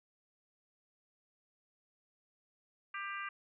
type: harmonic tone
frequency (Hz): 396.6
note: G4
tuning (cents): +20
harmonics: 3 / 4 / 5 / 6 / 7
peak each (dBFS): -42 / -44 / -46 / -48 / -49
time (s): 2.94-3.29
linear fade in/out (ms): 5
effects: none